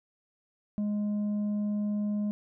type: tone with tanh clipping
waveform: sine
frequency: 207.7 Hz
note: G#3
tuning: in tune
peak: -28 dBFS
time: 0.78-2.31 s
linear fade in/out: 0 ms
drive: 4 dB
effects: none